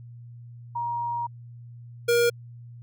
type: tone pair in turn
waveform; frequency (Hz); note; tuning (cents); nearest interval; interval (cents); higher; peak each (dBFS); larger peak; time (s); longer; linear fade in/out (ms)
sine / square; 946 / 474.3; A#5 / A#4; +25 / +30; octave; 1195; first; -26 / -19; second; 0.75-1.27 / 2.08-2.3; first; 10
effects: added 119 Hz sine -41 dBFS peak until 2.82 s